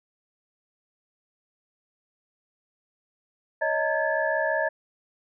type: tone cluster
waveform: sine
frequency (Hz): 563 / 629 / 911 / 1646 / 1721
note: C#5 / D#5 / A#5 / G#6 / A6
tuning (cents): +27 / +19 / -40 / -16 / -39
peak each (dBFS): -30 / -26 / -31 / -33 / -28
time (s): 3.61-4.69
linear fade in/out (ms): 10
effects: none